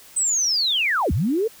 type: linear two-way sweep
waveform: sine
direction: down then up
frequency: 8290 to 62.3 to 470.1 Hz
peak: -18 dBFS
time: 0.16-1.48 s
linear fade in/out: 10 ms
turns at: 1.12 s
effects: white hiss -47 dBFS RMS until 1.6 s